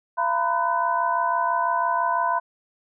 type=tone cluster; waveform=sine; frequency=683 / 940 / 1006 / 1502 Hz; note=F5 / A#5 / B5 / F#6; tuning=-39 / +14 / +32 / +26 cents; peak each=-27 / -27 / -22 / -30 dBFS; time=0.17-2.4 s; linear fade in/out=20 ms; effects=none